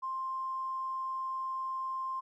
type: tone with tanh clipping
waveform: triangle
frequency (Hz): 1052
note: C6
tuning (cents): +9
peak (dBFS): -33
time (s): 0.02-2.21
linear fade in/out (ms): 20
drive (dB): 3
effects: none